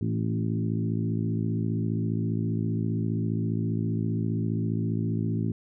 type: harmonic tone with a mistuned harmonic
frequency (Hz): 55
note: A1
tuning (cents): 0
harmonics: 2 / 3 / 4 / 5 / 6 / 7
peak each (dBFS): -28 / -30 / -32 / -35 / -37 / -41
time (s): 0.01-5.52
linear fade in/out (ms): 5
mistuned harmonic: 4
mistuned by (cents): +33
effects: none